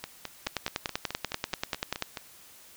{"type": "two click trains", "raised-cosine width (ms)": 0.2, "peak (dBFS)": [-11, -17], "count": [17, 11], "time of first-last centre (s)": [[0.47, 2.023], [0.04, 2.172]], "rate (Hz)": [10.3, 4.69], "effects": ["white hiss -53 dBFS RMS until 2.76 s"]}